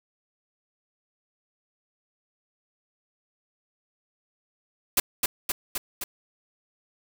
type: noise with echo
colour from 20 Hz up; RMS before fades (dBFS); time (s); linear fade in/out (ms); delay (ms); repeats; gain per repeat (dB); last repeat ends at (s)
white; -20; 4.97-5; 5; 260; 4; -3; 6.04
effects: none